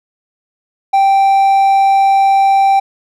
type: tone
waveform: triangle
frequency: 783 Hz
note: G5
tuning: 2 cents flat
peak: -5 dBFS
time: 0.93-2.8 s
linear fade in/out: 10 ms
effects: none